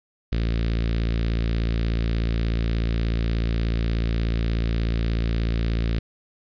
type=tone with notch filter; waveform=sawtooth; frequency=56.6 Hz; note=A1; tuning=50 cents sharp; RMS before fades=-23 dBFS; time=0.32-5.99 s; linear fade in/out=5 ms; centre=880 Hz; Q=0.6; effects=resampled to 11025 Hz + 9-bit